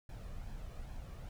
brown noise with flanger, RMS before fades -45 dBFS, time 0.09-1.29 s, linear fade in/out 2 ms, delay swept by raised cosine 1.2 to 1.73 ms, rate 2.4 Hz, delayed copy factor +0.5, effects none

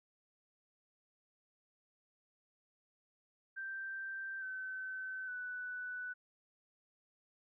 sine tone with pitch steps, 1567 / 1527.7 / 1489.3 Hz, G6 / G6 / F#6, -1 / -45 / +11 cents, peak -40 dBFS, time 3.56-6.14 s, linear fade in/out 20 ms, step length 860 ms, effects none

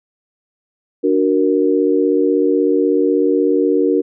sine chord, D augmented, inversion none, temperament equal, 293.7 / 370 / 466.2 Hz, D4 / F#4 / A#4, 0 / 0 / 0 cents, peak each -16 dBFS, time 1.03-4.02 s, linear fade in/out 20 ms, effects none

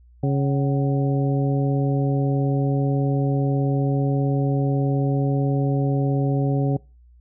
harmonic tone with a mistuned harmonic, 138.4 Hz, C#3, 2 cents flat, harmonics 1 / 2 / 3 / 4 / 5, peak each -19 / -25 / -29 / -31 / -33 dBFS, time 0.23-6.77 s, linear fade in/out 5 ms, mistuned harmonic 5, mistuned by +130 cents, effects noise-tail reverb RT60 0.3 s tail -23 dB re dry + added 60 Hz sine -48 dBFS peak until 7.2 s

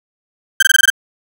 35% pulse tone bursts, 1568 Hz, G6, in tune, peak -4 dBFS, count 7, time 0.6-0.902 s, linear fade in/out 5 ms, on 26 ms, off 20 ms, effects none

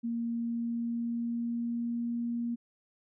sine tone with pitch glide, 233.1 to 236.1 Hz, A#3 to A#3, 0 to +22 cents, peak -30 dBFS, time 0.03-2.56 s, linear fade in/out 20 ms, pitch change +22 cents, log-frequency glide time 0.26-2.15 s, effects none

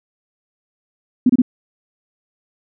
sine tone bursts, 250 Hz, B3, 21 cents sharp, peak -8 dBFS, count 3, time 1.26-1.419 s, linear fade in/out 5 ms, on 35 ms, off 27 ms, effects none

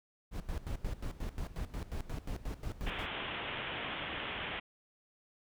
brown noise with tremolo, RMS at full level -37 dBFS, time 0.31-3.07 s, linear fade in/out 50 ms, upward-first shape square, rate 5.6 Hz, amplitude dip 80%
white low-pass noise, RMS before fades -40 dBFS, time 2.86-4.6 s, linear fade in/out 10 ms, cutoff 3400 Hz, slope 96 dB/octave
effects none

